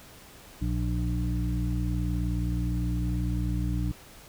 harmonic tone with a mistuned harmonic, 59.7 Hz, A#1, 42 cents sharp, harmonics 1 / 2 / 3 / 5, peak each -28 / -31 / -33 / -35 dBFS, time 0.61-3.92 s, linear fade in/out 10 ms, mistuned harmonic 1, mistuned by +19 cents, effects pink hiss -50 dBFS RMS until 4.28 s

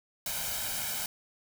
white noise with comb filter, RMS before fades -34 dBFS, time 0.26-1.06 s, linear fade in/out 2 ms, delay 1.3 ms, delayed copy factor +0.7, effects none

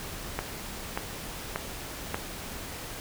click train, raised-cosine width 0.5 ms, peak -13 dBFS, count 4, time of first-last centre 0.39-2.144 s, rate 1.71 Hz, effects pink hiss -39 dBFS RMS until 3 s

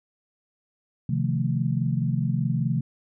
sine chord, F dominant seventh, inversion second, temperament equal, 130.81 / 155.56 / 174.61 / 220 Hz, C3 / Eb3 / F3 / A3, 0 / 0 / 0 / 0 cents, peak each -25 / -27 / -29 / -30 dBFS, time 1.09-2.81 s, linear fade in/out 5 ms, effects none

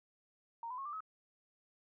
sine tone with pitch steps, 927 / 1005.1 / 1089.7 / 1181.5 / 1281 Hz, A#5 / B5 / C#6 / D6 / E6, -10 / +30 / -30 / +10 / -50 cents, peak -40 dBFS, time 0.63-1.005 s, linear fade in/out 2 ms, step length 75 ms, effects none

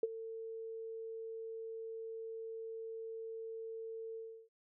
sine tone with ADSR envelope, 450 Hz, A4, 39 cents sharp, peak -27 dBFS, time 0.03-4.49 s, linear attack 3 ms, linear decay 30 ms, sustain -15 dB, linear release 330 ms, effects none

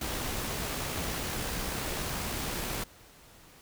pink noise with amplitude modulation, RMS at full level -33 dBFS, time 0.01-2.84 s, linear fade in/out 5 ms, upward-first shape sine, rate 64.4 Hz, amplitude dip 25%, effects pink hiss -55 dBFS RMS until 3.61 s

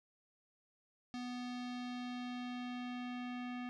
square tone with low-pass filter sweep, 246.9 Hz, B3, in tune, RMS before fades -43 dBFS, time 1.14-3.69 s, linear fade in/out 0 ms, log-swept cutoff 4800 to 2600 Hz, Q 1.7, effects none

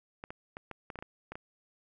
clicks, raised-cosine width 0.5 ms, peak -26 dBFS, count 10, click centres 0.239 / 0.305 / 0.569 / 0.713 / 0.902 / 0.957 / 0.989 / 1.025 / 1.32 / 1.355 s, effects none

